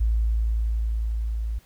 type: tone with level ramp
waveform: sine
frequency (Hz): 55.5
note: A1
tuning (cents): +16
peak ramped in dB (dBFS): -18 to -25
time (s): 0-1.59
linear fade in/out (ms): 10
effects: pink hiss -58 dBFS RMS until 1.65 s